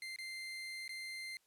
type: tone with dropouts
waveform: 30% pulse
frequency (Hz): 2087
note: C7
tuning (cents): -5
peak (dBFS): -40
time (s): 0.02-1.37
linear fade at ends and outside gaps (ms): 1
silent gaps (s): 0.161-0.186 / 0.879-0.892
effects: white hiss -75 dBFS RMS until 1.46 s + low-pass 12000 Hz 12 dB/octave